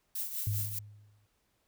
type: noise with tremolo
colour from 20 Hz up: violet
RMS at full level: -34 dBFS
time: 0.15-0.79 s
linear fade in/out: 5 ms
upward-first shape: triangle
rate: 5 Hz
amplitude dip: 70%
type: tone with exponential decay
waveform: sine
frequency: 103.9 Hz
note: G#2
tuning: 1 cent sharp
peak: -27 dBFS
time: 0.47-1.26 s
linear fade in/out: 0 ms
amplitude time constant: 170 ms
effects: pink hiss -75 dBFS RMS until 1.67 s